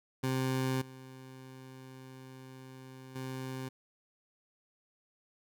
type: tone with level steps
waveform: 20% pulse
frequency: 130.81 Hz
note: C3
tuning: in tune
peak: -25 / -43 / -33 dBFS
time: 0.23-3.69 s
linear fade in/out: 10 ms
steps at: 0.81 / 3.15 s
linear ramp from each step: 10 ms
effects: none